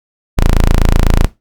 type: tone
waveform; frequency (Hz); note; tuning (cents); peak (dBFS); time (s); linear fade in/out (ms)
sawtooth; 27.99; A0; +31; -3; 0.37-1.27; 20
effects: noise-tail reverb RT60 0.2 s tail -17 dB re dry